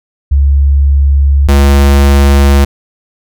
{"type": "tone pair in turn", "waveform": ["sine", "square"], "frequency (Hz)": [69.9, 69.9], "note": ["C#2", "C#2"], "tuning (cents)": [15, 15], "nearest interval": "unison", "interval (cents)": 0, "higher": "neither", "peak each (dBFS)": -4, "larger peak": "neither", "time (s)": [[0.31, 1.48], [1.48, 2.65]], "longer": "neither", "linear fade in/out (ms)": 10, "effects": []}